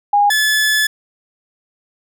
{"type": "tone pair in turn", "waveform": ["sine", "sawtooth"], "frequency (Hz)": [818, 1724.3], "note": ["G#5", "A6"], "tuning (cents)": [-26, -35], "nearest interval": "octave + minor second", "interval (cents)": 1291, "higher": "second", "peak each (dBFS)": -9, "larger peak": "neither", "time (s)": [[0.13, 0.3], [0.3, 0.87]], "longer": "second", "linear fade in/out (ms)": 5, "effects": []}